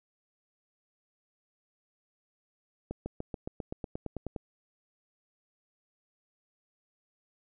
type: accelerating click train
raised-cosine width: 2 ms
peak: -22 dBFS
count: 13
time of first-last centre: 2.91-4.362 s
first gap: 150 ms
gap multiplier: 0.96
effects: none

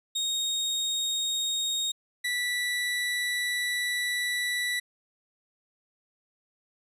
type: tone pair in turn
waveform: 30% pulse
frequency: 3729 / 1962.9 Hz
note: A#7 / B6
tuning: 0 / -11 cents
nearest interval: major seventh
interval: 1111 cents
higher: first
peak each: -24 dBFS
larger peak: neither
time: 0.15-1.92 / 2.24-4.8 s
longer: second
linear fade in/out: 10 ms
effects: resampled to 32000 Hz

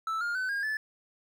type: tone with pitch steps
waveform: triangle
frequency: 1318 / 1412.6 / 1514 / 1622.6 / 1739.1 Hz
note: E6 / F6 / F#6 / G#6 / A6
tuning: -1 / +19 / +39 / -41 / -21 cents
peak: -27 dBFS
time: 0.07-0.77 s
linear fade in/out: 2 ms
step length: 140 ms
effects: none

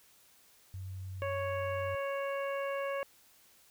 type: tone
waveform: sine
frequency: 94.2 Hz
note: F#2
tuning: 32 cents sharp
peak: -39 dBFS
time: 0.74-1.95 s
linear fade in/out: 0 ms
type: harmonic tone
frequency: 554.4 Hz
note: C#5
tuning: in tune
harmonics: 1 / 2 / 3 / 4 / 5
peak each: -34 / -40 / -44 / -46 / -48 dBFS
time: 1.22-3.03 s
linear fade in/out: 0 ms
effects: white hiss -63 dBFS RMS until 3.7 s

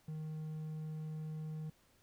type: tone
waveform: triangle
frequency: 155.8 Hz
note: D#3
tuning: 3 cents sharp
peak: -38 dBFS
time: 0.08-1.7 s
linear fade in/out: 5 ms
effects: pink hiss -70 dBFS RMS until 2.02 s

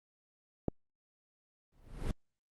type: click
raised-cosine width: 2 ms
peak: -17 dBFS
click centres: 0.683 s
type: noise with exponential growth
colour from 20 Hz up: brown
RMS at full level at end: -30 dBFS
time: 1.72-2.11 s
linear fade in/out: 2 ms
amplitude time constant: 83 ms
effects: Opus 32 kbps

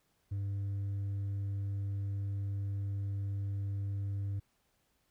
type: tone with hard clipping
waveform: triangle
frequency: 99.4 Hz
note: G2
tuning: 25 cents sharp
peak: -32 dBFS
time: 0.31-4.4 s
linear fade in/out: 10 ms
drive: 1 dB
effects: pink hiss -75 dBFS RMS until 5.1 s

